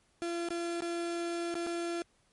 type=tone with dropouts; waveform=35% pulse; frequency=341.5 Hz; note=F4; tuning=39 cents flat; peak=-31 dBFS; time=0.22-2.02 s; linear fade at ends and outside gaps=0 ms; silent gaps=0.487-0.505 / 0.806-0.821 / 1.542-1.553 / 1.665-1.67 s; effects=pink hiss -70 dBFS RMS until 2.32 s + MP3 48 kbps